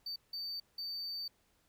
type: tone bursts at uneven times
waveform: triangle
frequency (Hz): 4588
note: D8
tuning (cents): -41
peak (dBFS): -37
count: 3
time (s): 0.06-0.16 / 0.33-0.6 / 0.78-1.28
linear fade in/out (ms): 5
effects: pink hiss -73 dBFS RMS until 1.68 s